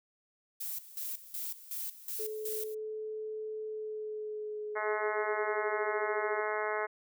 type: noise with tremolo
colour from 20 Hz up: violet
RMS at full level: -38 dBFS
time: 0.6-2.75 s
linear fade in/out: 10 ms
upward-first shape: square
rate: 2.7 Hz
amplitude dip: 80%
type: tone with pitch glide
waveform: sine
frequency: 432.7 to 412.2 Hz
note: A4 to G#4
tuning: -29 to -13 cents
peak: -36 dBFS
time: 2.19-6.41 s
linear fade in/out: 10 ms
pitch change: -84 cents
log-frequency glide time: 3.65-5.77 s
type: harmonic tone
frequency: 213 Hz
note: G#3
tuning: 44 cents sharp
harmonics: 2 / 3 / 4 / 5 / 6 / 7 / 8 / 9 / 10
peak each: -36 / -38 / -39 / -40 / -41 / -41 / -42 / -43 / -43 dBFS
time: 4.75-6.87 s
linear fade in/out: 20 ms
effects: none